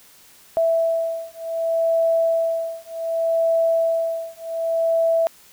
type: beating tone pair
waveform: sine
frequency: 659.3 / 659.96 Hz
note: E5 / E5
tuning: 0 / +2 cents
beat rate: 0.66 Hz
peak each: -21 dBFS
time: 0.57-5.27 s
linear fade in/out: 0 ms
effects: white hiss -50 dBFS RMS until 5.52 s